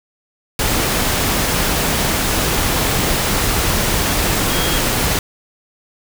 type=tone in noise; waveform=sine; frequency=3268 Hz; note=G#7; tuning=29 cents flat; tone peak=-25 dBFS; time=4.5-4.78 s; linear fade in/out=2 ms; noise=pink; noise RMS=-17 dBFS; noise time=0.59-5.19 s; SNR=-11 dB; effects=none